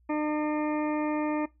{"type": "harmonic tone", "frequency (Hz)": 302.3, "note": "D#4", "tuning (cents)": -50, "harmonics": [1, 2, 3, 4, 6, 7, 8], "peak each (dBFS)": [-27, -34, -34, -40, -44, -45, -44], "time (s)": [0.09, 1.46], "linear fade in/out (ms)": 10, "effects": ["noise-tail reverb RT60 0.2 s tail -20 dB re dry", "added 60 Hz sine -60 dBFS peak until 1.6 s"]}